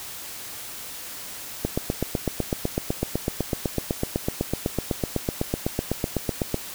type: click train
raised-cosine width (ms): 2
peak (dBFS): -9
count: 40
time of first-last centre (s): 1.65-6.543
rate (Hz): 7.97
effects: white hiss -37 dBFS RMS until 6.74 s